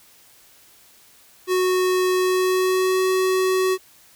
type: tone with pitch glide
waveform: square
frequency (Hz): 368.4 to 374.4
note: F#4 to F#4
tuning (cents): -7 to +20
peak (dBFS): -18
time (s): 1.47-3.78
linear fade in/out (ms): 50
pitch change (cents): +27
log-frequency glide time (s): 2.16-3.03
effects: white hiss -52 dBFS RMS until 4.15 s